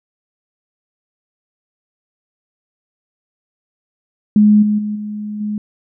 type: tone with level steps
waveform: sine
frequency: 210 Hz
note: G#3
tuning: 19 cents sharp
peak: -6 / -12 / -18 / -22 / -18 dBFS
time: 4.36-5.58 s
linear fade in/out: 2 ms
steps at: 4.62 / 4.78 / 4.95 / 5.4 s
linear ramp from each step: 10 ms
effects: none